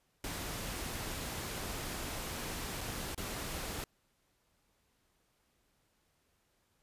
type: noise with dropouts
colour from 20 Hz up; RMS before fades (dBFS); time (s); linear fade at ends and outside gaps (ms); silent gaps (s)
pink; -40; 0.24-3.84; 1; 2.808-2.812 / 3.147-3.177
effects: pink hiss -75 dBFS RMS until 6.82 s + resampled to 32000 Hz